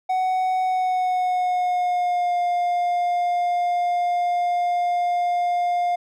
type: tone with pitch glide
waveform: triangle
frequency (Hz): 745 to 706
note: F#5 to F5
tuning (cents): +12 to +19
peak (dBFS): -17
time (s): 0.09-5.96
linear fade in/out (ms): 10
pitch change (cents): -93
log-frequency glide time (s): 0.63-2.39
effects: none